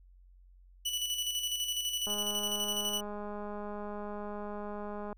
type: tone with tremolo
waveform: sawtooth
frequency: 2960 Hz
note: F#7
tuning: in tune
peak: -27 dBFS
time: 0.85-3.01 s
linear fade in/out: 10 ms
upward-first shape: square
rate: 12 Hz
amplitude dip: 45%
type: click train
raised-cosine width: 1 ms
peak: -28 dBFS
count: 634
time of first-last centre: 2.07-5.128 s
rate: 207 Hz
effects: added 45 Hz sine -55 dBFS peak until 5.17 s